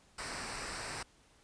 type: noise with comb filter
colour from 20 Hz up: pink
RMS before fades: -41 dBFS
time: 0.18-1.03 s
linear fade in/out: 5 ms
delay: 0.3 ms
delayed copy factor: -0.6
effects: pink hiss -65 dBFS RMS until 1.43 s + resampled to 22050 Hz